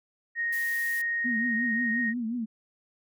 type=tone; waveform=sine; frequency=1864.7 Hz; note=A#6; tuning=in tune; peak=-26 dBFS; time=0.35-2.14 s; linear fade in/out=50 ms
type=noise; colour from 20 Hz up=blue; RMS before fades=-41 dBFS; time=0.52-1.02 s; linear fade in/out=10 ms
type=tone with vibrato; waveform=sine; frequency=233.1 Hz; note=A#3; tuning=in tune; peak=-28 dBFS; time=1.24-2.46 s; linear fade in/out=20 ms; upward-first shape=triangle; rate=5.6 Hz; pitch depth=130 cents each way
effects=none